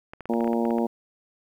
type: clicks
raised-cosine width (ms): 0.5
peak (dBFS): -23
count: 11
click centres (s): 0.135 / 0.207 / 0.256 / 0.337 / 0.407 / 0.444 / 0.476 / 0.532 / 0.653 / 0.707 / 0.784
type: harmonic tone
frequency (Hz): 116.54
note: A#2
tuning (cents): 0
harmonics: 2 / 3 / 4 / 5 / 6 / 7 / 8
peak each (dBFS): -24 / -28 / -30 / -32 / -34 / -35 / -36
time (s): 0.29-0.87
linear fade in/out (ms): 10
effects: 9-bit